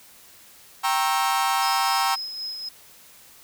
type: chord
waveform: 40% pulse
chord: G diminished seventh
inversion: none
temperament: equal with one note detuned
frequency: 784 / 932.3 / 1089.1 / 1318.5 Hz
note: G5 / Bb5 / Db6 / Fb6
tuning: 0 / 0 / -31 / 0 cents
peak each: -24 / -25 / -26 / -27 dBFS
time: 0.83-2.16 s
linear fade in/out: 20 ms
type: tone with tremolo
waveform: sine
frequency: 5110 Hz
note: D#8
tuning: 45 cents sharp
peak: -28 dBFS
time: 1.62-2.69 s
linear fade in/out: 5 ms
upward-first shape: sine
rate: 3.9 Hz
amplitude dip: 40%
effects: white hiss -50 dBFS RMS until 3.43 s